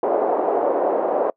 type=band-pass noise; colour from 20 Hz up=white; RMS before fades=-20 dBFS; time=0.03-1.3 s; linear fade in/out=2 ms; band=380 to 700 Hz; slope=24 dB/octave; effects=noise-tail reverb RT60 0.1 s tail -24 dB re dry